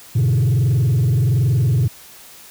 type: tone with frequency modulation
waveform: sine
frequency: 123.47 Hz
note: B2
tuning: in tune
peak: -10 dBFS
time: 0.15-1.88 s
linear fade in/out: 10 ms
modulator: 21.3 Hz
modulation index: 1.1
effects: tanh soft clip ceiling -12 dBFS + white hiss -42 dBFS RMS until 2.5 s